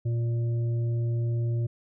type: harmonic tone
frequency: 117.2 Hz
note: A#2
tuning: 10 cents sharp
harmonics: 1 / 3 / 5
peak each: -24 / -39 / -46 dBFS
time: 0.05-1.67 s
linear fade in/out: 10 ms
effects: none